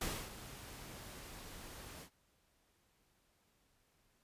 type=noise with ADSR envelope; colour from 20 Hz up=pink; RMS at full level=-38 dBFS; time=0.01-2.1 s; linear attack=5 ms; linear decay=280 ms; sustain=-13 dB; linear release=84 ms; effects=pink hiss -75 dBFS RMS until 4.23 s + resampled to 32000 Hz